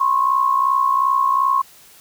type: tone pair together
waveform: sine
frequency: 1026.3 / 1089 Hz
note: C6 / C#6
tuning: -34 / -31 cents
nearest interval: minor second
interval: 103 cents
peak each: -20 / -15 dBFS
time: 0-1.62 s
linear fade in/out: 10 ms
effects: white hiss -47 dBFS RMS until 2 s